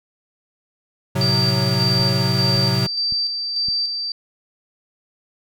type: chord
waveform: square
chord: F# diminished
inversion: first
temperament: equal with one note detuned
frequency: 110 / 130.81 / 184.04 Hz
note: A2 / C3 / F#3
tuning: 0 / 0 / -9 cents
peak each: -24 / -21 / -24 dBFS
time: 1.15-2.87 s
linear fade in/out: 10 ms
type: tone with tremolo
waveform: sine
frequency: 4663 Hz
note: D8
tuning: 13 cents flat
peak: -18 dBFS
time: 1.21-4.12 s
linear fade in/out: 2 ms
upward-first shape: square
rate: 1.7 Hz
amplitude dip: 40%
type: click train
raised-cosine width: 5 ms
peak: -23 dBFS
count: 4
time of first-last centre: 2-3.685 s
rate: 1.78 Hz
effects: none

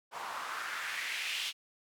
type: noise with band-pass filter sweep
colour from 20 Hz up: white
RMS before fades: -38 dBFS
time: 0.11-1.53 s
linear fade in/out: 50 ms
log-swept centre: 870 to 3200 Hz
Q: 2.7
effects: none

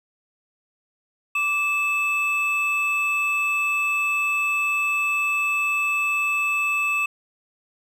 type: tone pair together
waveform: triangle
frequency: 1166.2 / 2618 Hz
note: D6 / E7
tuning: -13 / -13 cents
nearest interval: octave + major second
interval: 1400 cents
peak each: -26 / -19 dBFS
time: 1.35-7.06 s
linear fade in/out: 5 ms
effects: none

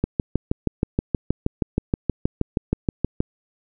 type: click train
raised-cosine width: 3 ms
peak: -6 dBFS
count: 21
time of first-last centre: 0.04-3.205 s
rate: 6.32 Hz
effects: none

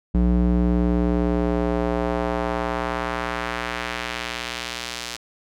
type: tone with band-pass filter sweep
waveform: square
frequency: 59.7 Hz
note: A#1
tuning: 42 cents sharp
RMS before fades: -23 dBFS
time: 0.14-5.17 s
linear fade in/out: 10 ms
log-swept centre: 160 to 5000 Hz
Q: 0.94
effects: none

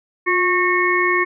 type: harmonic tone with a mistuned harmonic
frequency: 365.2 Hz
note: F#4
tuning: 23 cents flat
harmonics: 1 / 3 / 5 / 6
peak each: -20 / -20 / -20 / -20 dBFS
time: 0.26-1.25 s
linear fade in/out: 20 ms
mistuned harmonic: 1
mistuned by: -42 cents
effects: none

